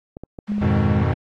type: clicks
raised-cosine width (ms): 2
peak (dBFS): -21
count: 8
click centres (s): 0.169 / 0.236 / 0.388 / 0.519 / 0.582 / 0.646 / 0.689 / 0.767
type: noise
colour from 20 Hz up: white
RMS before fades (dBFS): -38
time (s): 0.47-0.86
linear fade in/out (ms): 5
type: tone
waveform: sine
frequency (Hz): 206.8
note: G#3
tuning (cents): -7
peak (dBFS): -20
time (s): 0.48-1.04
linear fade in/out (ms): 20
type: chord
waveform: square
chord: F half-diminished seventh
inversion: none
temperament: equal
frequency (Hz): 87.31 / 103.83 / 123.47 / 155.56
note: F2 / Ab2 / Cb3 / Eb3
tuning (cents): 0 / 0 / 0 / 0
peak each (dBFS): -22 / -24 / -23 / -27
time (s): 0.61-1.14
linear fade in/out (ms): 10
effects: low-pass 2000 Hz 12 dB/octave + AAC 32 kbps